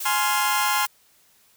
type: noise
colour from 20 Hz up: blue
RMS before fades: -31 dBFS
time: 0-0.87 s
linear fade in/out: 5 ms
type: chord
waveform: sawtooth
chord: F minor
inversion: first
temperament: just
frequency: 838.1 / 1047.7 / 1396.9 Hz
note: Ab5 / C6 / F6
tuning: +16 / +2 / 0 cents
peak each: -21 / -20 / -23 dBFS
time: 0.05-0.86 s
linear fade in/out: 10 ms
effects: white hiss -59 dBFS RMS until 1.56 s